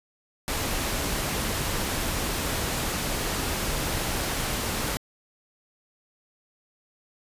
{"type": "noise", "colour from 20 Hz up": "pink", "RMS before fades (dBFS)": -28, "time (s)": [0.48, 4.97], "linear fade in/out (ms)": 0, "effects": ["resampled to 32000 Hz"]}